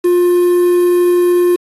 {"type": "tone with quantisation", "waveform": "triangle", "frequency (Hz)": 353.6, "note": "F4", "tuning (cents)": 22, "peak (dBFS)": -6, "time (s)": [0.04, 1.56], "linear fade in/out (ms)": 10, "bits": 5, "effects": ["AAC 32 kbps"]}